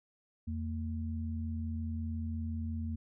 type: tone pair together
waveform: sine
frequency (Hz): 84.4 / 227.6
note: E2 / A#3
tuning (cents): +41 / -41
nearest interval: octave + perfect fourth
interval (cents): 1718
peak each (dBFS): -35 / -39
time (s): 0.47-2.96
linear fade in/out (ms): 10
effects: none